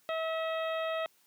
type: harmonic tone with a mistuned harmonic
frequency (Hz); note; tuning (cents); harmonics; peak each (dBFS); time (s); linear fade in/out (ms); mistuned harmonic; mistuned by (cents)
646; E5; -35; 1 / 2 / 3 / 4 / 5 / 6; -32 / -38 / -42 / -44 / -46 / -48; 0.09-1.06; 0; 6; -51
effects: white hiss -67 dBFS RMS until 1.26 s + high-pass 150 Hz 12 dB/octave